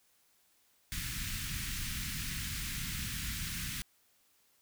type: band-stop noise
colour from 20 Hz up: pink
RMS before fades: -38 dBFS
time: 0.92-3.82 s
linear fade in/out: 0 ms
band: 210 to 1600 Hz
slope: 24 dB/octave
effects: white hiss -70 dBFS RMS until 4.61 s